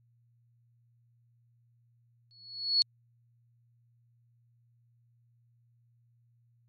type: tone with exponential growth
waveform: sine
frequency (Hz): 4379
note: C#8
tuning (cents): -22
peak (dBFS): -19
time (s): 2.31-2.82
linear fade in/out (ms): 0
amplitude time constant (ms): 110
effects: added 118 Hz sine -64 dBFS peak until 6.68 s + MP3 48 kbps

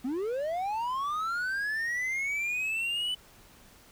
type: linear sweep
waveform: triangle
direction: up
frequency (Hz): 237.5 to 3006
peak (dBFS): -27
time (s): 0.04-3.15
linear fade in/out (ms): 10
effects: pink hiss -56 dBFS RMS until 3.91 s

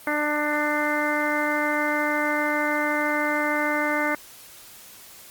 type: harmonic tone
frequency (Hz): 297.8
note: D4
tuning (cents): +24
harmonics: 1 / 2 / 3 / 4 / 5 / 6 / 7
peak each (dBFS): -28 / -28 / -30 / -31 / -29 / -31 / -28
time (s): 0.07-4.15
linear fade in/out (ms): 2
effects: white hiss -46 dBFS RMS until 5.3 s + Opus 32 kbps

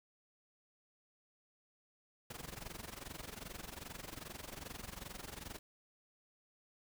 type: noise with amplitude modulation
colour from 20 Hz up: pink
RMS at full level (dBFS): -45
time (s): 2.3-5.59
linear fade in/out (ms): 5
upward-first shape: sine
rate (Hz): 22.5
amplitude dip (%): 85
effects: none

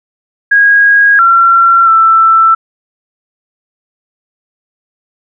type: tone with pitch steps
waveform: sine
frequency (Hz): 1642 / 1362 / 1330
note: G#6 / F6 / E6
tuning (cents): -20 / -44 / +15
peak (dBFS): -3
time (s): 0.51-2.55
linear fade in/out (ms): 10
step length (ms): 680
effects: none

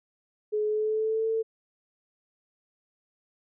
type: tone with pitch glide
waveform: sine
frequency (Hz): 424.2 to 446.6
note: G#4 to A4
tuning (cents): +37 to +26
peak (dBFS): -24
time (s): 0.52-1.43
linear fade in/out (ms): 20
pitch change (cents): +89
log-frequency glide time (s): 0.65-1.28
effects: none

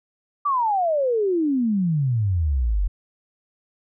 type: exponential sweep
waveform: sine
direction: down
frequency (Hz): 1189 to 43.65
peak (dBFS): -18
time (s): 0.45-2.88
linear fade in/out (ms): 10
effects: none

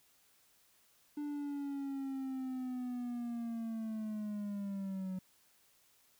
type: linear sweep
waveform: triangle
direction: down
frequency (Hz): 295.1 to 185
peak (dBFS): -35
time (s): 1.17-5.19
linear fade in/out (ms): 5
effects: white hiss -69 dBFS RMS until 6.19 s

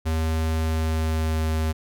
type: tone with pitch glide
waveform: square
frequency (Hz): 80 to 79.13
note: D#2 to D#2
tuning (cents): +49 to +30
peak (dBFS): -22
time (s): 0.05-1.73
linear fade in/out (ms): 20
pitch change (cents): -19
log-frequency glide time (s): 0.57-1.61
effects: none

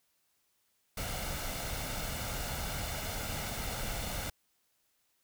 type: noise with comb filter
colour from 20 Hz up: pink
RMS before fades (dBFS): -37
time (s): 0.97-4.3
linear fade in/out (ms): 5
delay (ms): 1.4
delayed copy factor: +0.5
effects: white hiss -75 dBFS RMS until 5.23 s

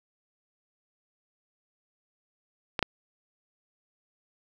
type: clicks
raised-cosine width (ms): 0.3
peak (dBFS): -11 / -7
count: 2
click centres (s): 2.792 / 2.827
effects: 8-bit

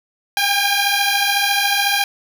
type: beating tone pair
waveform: 10% pulse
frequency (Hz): 797 / 811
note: G5 / G#5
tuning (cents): +28 / -41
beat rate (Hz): 14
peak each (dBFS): -10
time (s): 0.37-2.04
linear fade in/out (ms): 2
effects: none

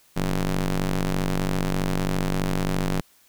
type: ring-modulated tone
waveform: sawtooth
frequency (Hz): 95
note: F#2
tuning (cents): +46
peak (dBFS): -15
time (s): 0.16-3.01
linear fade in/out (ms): 10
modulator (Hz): 73.4
effects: white hiss -58 dBFS RMS until 3.28 s

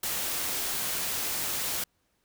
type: noise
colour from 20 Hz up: white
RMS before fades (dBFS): -31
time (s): 0.03-1.84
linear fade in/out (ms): 5
effects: pink hiss -73 dBFS RMS until 2.24 s

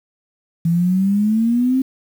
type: exponential sweep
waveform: sine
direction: up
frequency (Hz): 164.6 to 266.9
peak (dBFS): -13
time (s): 0.65-1.82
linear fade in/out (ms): 5
effects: 7-bit

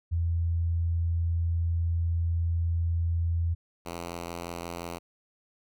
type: tone pair in turn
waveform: sine / 5% pulse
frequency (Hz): 84.1 / 85.67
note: E2 / F2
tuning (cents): +35 / -33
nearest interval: unison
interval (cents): 32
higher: second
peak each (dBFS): -24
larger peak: neither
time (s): 0.11-3.55 / 3.85-4.99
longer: first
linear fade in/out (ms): 20
effects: none

